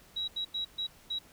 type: tone bursts at uneven times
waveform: sine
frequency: 3870 Hz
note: B7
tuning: 36 cents flat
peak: -31 dBFS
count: 5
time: 0.16-0.28 / 0.36-0.45 / 0.54-0.65 / 0.78-0.87 / 1.1-1.19 s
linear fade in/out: 10 ms
effects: pink hiss -58 dBFS RMS until 1.32 s